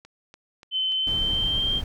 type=click train; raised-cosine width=0.2 ms; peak=-29 dBFS; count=4; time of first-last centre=0.05-0.922 s; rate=3.44 Hz
type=tone with pitch glide; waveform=sine; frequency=3062 to 3174 Hz; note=G7 to G7; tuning=-41 to +21 cents; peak=-22 dBFS; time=0.71-1.82 s; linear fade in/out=50 ms; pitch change=+62 cents; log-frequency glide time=0.95-1.7 s
type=noise; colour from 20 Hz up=brown; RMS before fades=-31 dBFS; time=1.07-1.84 s; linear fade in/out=2 ms
effects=none